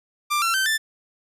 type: tone with pitch steps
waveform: sawtooth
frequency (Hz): 1186 / 1354.5 / 1547 / 1766.8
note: D6 / E6 / G6 / A6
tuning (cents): +17 / +47 / -23 / +7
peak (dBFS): -16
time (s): 0.3-0.78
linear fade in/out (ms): 20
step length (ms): 120
effects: resampled to 32000 Hz